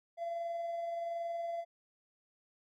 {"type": "tone with amplitude modulation", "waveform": "triangle", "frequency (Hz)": 679, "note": "F5", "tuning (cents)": -49, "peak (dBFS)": -31, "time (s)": [0.17, 1.65], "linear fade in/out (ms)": 50, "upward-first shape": "sine", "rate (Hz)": 21.3, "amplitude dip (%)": 35, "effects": ["tanh soft clip ceiling -30 dBFS"]}